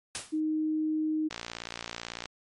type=noise with exponential decay; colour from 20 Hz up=white; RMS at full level=-31 dBFS; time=0.15-0.4 s; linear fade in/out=0 ms; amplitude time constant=54 ms
type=tone; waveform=sine; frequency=311.1 Hz; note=D#4; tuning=in tune; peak=-26 dBFS; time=0.32-1.29 s; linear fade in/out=20 ms
type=click train; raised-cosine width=0.2 ms; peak=-18 dBFS; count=56; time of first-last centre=1.31-2.257 s; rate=58.1 Hz
effects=MP3 48 kbps